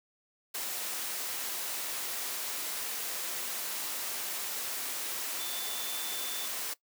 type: tone in noise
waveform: sine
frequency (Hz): 3528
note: A7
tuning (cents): +4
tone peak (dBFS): -40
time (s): 5.39-6.47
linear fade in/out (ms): 10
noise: white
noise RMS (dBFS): -36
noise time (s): 0.54-6.74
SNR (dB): -7
effects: noise-tail reverb RT60 0.1 s tail -19 dB re dry + high-pass 300 Hz 12 dB/octave